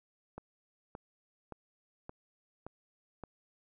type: click train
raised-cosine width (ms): 1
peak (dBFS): -29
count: 6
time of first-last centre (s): 0.38-3.237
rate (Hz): 1.75
effects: none